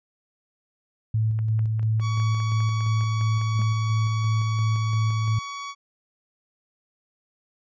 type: tone with tremolo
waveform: sine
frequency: 110 Hz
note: A2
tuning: in tune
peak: -19 dBFS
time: 1.14-5.39 s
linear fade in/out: 5 ms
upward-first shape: square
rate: 2.9 Hz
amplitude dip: 25%
type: click train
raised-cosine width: 0.5 ms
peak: -28 dBFS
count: 12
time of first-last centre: 1.39-3.617 s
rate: 4.94 Hz
type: tone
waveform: sawtooth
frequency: 1127 Hz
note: C#6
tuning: 28 cents sharp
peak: -28 dBFS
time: 2-5.75 s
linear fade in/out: 50 ms
type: tone with exponential decay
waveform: triangle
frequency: 211.1 Hz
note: G#3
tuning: 29 cents sharp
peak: -27 dBFS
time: 3.59-3.7 s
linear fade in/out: 0 ms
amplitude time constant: 23 ms
effects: resampled to 16000 Hz